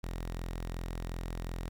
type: tone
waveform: sawtooth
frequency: 42.74 Hz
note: F1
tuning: 37 cents flat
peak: -32 dBFS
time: 0.03-1.69 s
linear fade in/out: 10 ms
effects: 11-bit